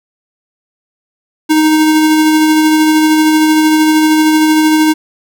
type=tone with tremolo; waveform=square; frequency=311.1 Hz; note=D#4; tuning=in tune; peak=-6 dBFS; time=1.49-4.94 s; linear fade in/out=20 ms; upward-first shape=sine; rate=13 Hz; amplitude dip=25%; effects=none